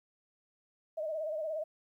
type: tone with vibrato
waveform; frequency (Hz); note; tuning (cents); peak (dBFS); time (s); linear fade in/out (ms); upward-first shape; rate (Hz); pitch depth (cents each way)
sine; 624; D#5; +5; -33; 0.97-1.64; 10; sine; 17; 74
effects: 12-bit